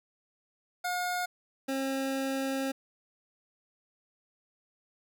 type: tone pair in turn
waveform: 25% pulse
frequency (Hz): 718 / 268.9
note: F5 / C4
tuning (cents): +48 / +47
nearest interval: octave + perfect fourth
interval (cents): 1701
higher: first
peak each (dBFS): -26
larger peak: neither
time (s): 0.84-1.26 / 1.68-2.72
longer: second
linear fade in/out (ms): 10
effects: none